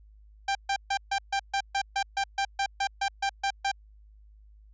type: tone bursts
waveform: sawtooth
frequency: 790 Hz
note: G5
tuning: 13 cents sharp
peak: -21 dBFS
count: 16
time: 0.48-3.716 s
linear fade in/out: 5 ms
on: 71 ms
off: 140 ms
effects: added 52 Hz sine -51 dBFS peak until 4.73 s + resampled to 16000 Hz